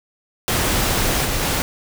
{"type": "noise with level steps", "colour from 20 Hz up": "pink", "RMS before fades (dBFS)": [-19, -22, -20], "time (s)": [0.48, 1.62], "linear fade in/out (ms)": 0, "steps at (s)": [1.24, 1.41], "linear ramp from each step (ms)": 20, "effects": []}